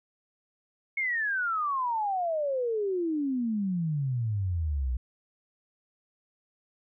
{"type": "exponential sweep", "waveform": "sine", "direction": "down", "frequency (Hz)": [2198, 59.3], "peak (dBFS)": -26, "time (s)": [0.97, 4.97], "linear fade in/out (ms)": 5, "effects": []}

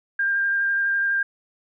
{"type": "tone with vibrato", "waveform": "sine", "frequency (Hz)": 1598, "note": "G6", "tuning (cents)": 33, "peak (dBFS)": -19, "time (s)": [0.19, 1.23], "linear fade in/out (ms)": 5, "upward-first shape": "square", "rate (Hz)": 12, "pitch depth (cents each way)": 10, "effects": []}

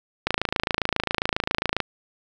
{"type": "click train", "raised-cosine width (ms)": 0.3, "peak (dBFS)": -5, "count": 43, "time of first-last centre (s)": [0.27, 1.803], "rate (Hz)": 27.4, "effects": []}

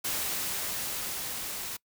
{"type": "noise with level ramp", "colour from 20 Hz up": "white", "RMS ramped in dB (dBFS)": [-31, -37], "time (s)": [0.04, 1.77], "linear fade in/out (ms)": 10, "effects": ["noise-tail reverb RT60 0.1 s tail -24 dB re dry"]}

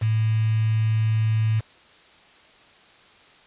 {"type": "tone with quantisation", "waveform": "sine", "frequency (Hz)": 110, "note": "A2", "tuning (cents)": 0, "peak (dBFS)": -18, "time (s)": [0.01, 1.61], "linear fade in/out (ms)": 20, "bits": 6, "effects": ["white hiss -52 dBFS RMS until 3.46 s", "resampled to 8000 Hz"]}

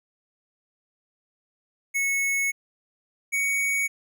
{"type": "tone pair in turn", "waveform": "square", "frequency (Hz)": [2200, 2238], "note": ["C#7", "C#7"], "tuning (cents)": [-14, 16], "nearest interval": "unison", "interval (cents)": 30, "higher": "second", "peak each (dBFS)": -23, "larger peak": "neither", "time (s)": [[1.94, 2.52], [3.32, 3.88]], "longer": "first", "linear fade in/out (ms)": 20, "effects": []}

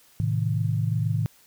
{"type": "chord", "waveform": "sine", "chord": "A diminished", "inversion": "none", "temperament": "just", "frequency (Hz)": [110, 132, 158.4], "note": ["A2", "C3", "Eb3"], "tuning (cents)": [0, 16, 31], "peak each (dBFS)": [-24, -29, -27], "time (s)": [0.2, 1.26], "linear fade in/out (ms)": 0, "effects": ["white hiss -57 dBFS RMS until 1.46 s"]}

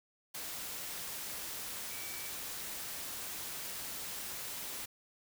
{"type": "tone in noise", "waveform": "sine", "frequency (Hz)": 2295, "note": "D7", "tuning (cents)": -40, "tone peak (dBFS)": -50, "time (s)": [1.9, 2.3], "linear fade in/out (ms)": 10, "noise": "white", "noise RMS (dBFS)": -42, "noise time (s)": [0.34, 4.86], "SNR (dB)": -11, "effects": []}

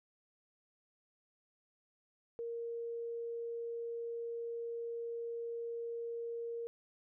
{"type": "tone", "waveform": "sine", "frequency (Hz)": 466.2, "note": "A#4", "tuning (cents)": 0, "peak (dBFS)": -38, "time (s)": [2.39, 6.67], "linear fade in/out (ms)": 0, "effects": []}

